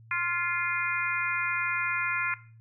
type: harmonic tone with a mistuned harmonic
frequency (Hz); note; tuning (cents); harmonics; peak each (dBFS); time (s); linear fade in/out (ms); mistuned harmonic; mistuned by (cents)
349.2; F4; 0; 3 / 4 / 5 / 6 / 7; -35 / -32 / -34 / -32 / -31; 0.11-2.34; 2; 5; -22
effects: noise-tail reverb RT60 0.4 s tail -17 dB re dry + added 113 Hz sine -50 dBFS peak until 2.6 s